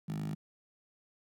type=tone with high-pass filter; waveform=10% pulse; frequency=51.91 Hz; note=G#1; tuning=in tune; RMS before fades=-37 dBFS; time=0.08-0.35 s; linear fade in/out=10 ms; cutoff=170 Hz; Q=8.6; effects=none